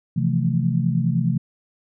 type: chord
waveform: sine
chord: F major seventh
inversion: second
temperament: equal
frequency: 130.81 / 164.81 / 174.61 / 220 Hz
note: C3 / E3 / F3 / A3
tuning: 0 / 0 / 0 / 0 cents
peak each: -22 / -22 / -24 / -26 dBFS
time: 0.16-1.38 s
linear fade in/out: 10 ms
effects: none